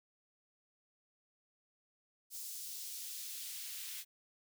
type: noise with high-pass filter sweep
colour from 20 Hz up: white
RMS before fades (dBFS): -45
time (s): 2.3-4.05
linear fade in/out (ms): 50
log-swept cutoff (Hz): 5800 to 2300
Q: 0.97
effects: none